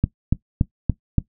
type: click train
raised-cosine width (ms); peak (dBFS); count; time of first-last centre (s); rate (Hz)
5; -4; 5; 0.04-1.183; 3.5
effects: noise-tail reverb RT60 0.1 s tail -17 dB re dry